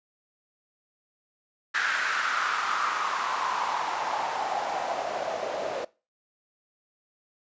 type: noise with band-pass filter sweep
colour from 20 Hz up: white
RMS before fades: -29 dBFS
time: 1.74-5.85 s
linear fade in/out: 10 ms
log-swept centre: 1600 to 560 Hz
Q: 4.4
effects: noise-tail reverb RT60 0.3 s tail -21 dB re dry + resampled to 16000 Hz